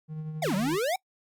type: tone with tremolo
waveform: triangle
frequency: 155.56 Hz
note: D#3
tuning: in tune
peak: -29 dBFS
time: 0.08-0.79 s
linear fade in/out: 50 ms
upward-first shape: triangle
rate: 11 Hz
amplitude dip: 45%
type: exponential two-way sweep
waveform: square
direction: down then up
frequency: 788 to 178.9 to 788 Hz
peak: -26 dBFS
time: 0.42-0.96 s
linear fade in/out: 5 ms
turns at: 0.55 s
effects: noise-tail reverb RT60 0.1 s tail -25 dB re dry + Opus 48 kbps